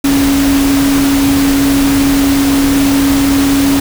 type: tone in noise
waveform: sine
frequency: 277.2 Hz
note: C#4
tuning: in tune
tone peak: -8 dBFS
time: 0.04-3.8 s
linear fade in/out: 5 ms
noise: pink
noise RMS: -17 dBFS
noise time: 0.04-3.8 s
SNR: +6 dB
effects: none